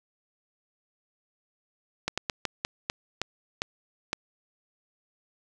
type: slowing click train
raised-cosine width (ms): 0.2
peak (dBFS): -10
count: 9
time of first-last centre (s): 2.08-4.131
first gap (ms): 96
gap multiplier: 1.27
effects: none